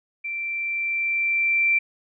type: tone with level ramp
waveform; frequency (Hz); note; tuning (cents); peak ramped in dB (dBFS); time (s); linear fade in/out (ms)
sine; 2349; D7; 0; -27 to -16; 0.24-1.79; 10
effects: none